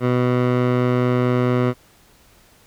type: tone with low-pass filter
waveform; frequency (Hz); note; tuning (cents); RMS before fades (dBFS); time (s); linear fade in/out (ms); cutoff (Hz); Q
15% pulse; 124.4; B2; +13; -18; 0-1.74; 50; 1900; 0.68
effects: pink hiss -53 dBFS RMS until 2.66 s